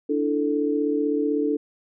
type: chord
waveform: sine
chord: D suspended second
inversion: none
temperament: equal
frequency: 293.7 / 329.6 / 440 Hz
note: D4 / E4 / A4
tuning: 0 / 0 / 0 cents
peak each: -23 / -29 / -24 dBFS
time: 0.09-1.57 s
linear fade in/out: 10 ms
effects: none